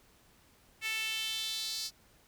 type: tone with high-pass filter sweep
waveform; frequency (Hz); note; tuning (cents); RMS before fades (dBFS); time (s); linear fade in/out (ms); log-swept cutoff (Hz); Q
sawtooth; 440.5; A4; +2; -36; 0.81-1.91; 50; 2300 to 4800; 3.8
effects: pink hiss -64 dBFS RMS until 2.27 s